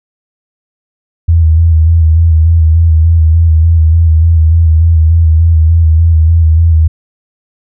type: tone with vibrato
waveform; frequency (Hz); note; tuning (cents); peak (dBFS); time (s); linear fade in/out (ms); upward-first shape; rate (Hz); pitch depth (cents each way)
sine; 81.3; E2; -23; -3; 1.28-6.88; 10; square; 3.4; 38
effects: none